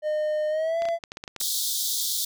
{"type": "tone with pitch glide", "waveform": "triangle", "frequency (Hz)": [610, 672.9], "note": ["D#5", "E5"], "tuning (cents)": [-34, 35], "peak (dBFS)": -21, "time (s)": [0.02, 0.99], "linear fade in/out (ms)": 50, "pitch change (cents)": 169, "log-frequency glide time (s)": [0.49, 0.8]}
{"type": "clicks", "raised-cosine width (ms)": 0.2, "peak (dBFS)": -19, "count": 10, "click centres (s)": [0.821, 0.854, 0.887, 1.038, 1.119, 1.171, 1.239, 1.278, 1.363, 1.413]}
{"type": "high-pass noise", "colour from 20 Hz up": "pink", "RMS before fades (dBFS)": -27, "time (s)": [1.4, 2.25], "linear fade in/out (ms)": 5, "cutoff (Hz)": 3400, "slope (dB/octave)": 96}
{"effects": []}